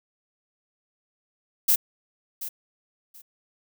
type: noise with echo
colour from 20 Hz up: violet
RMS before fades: -19 dBFS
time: 1.68-1.76 s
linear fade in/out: 10 ms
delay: 730 ms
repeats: 2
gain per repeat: -14 dB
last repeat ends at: 3.22 s
effects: none